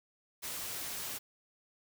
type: noise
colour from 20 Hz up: white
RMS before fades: -40 dBFS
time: 0.42-1.19 s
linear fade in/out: 20 ms
effects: none